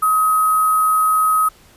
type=tone with sample-and-hold; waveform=sine; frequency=1269 Hz; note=D#6; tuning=34 cents sharp; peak=-12 dBFS; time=0.02-1.49 s; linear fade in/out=10 ms; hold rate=11025 Hz; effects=pink hiss -49 dBFS RMS until 1.76 s + resampled to 32000 Hz